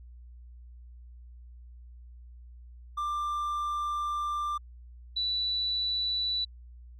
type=tone pair in turn; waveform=triangle / sine; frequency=1186 / 3957 Hz; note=D6 / B7; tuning=+17 / +3 cents; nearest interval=octave + major sixth; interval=2086 cents; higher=second; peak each=-27 dBFS; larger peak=neither; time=2.97-4.58 / 5.16-6.45 s; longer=first; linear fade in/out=10 ms; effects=added 60 Hz sine -46 dBFS peak until 6.99 s